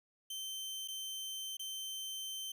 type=tone with dropouts; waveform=sawtooth; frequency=3100 Hz; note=G7; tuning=20 cents flat; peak=-37 dBFS; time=0.3-2.52 s; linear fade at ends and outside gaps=5 ms; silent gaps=0.877-0.883 / 1.57-1.594 s; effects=none